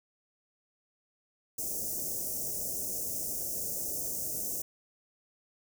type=band-stop noise; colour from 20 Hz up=white; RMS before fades=-35 dBFS; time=1.58-4.62 s; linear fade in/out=5 ms; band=670 to 5700 Hz; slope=48 dB/octave; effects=none